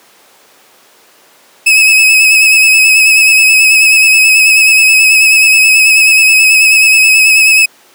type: tone with vibrato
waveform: 40% pulse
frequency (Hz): 2570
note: E7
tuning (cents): -45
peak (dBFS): -3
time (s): 1.66-7.66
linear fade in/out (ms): 10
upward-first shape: sine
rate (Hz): 9.3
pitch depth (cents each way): 33
effects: pink hiss -43 dBFS RMS until 7.94 s + high-pass 400 Hz 12 dB/octave